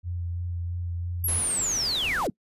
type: tone with vibrato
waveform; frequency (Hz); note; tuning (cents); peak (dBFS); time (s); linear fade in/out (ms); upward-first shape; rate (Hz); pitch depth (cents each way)
sine; 87; F2; -6; -28; 0.03-1.43; 50; sine; 3; 18
type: linear sweep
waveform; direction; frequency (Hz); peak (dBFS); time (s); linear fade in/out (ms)
sine; down; 11600 to 136.6; -24; 1.24-2.3; 2
type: noise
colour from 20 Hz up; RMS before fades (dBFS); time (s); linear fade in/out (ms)
pink; -37; 1.28-2.27; 2
effects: noise-tail reverb RT60 0.1 s tail -25 dB re dry + resampled to 32000 Hz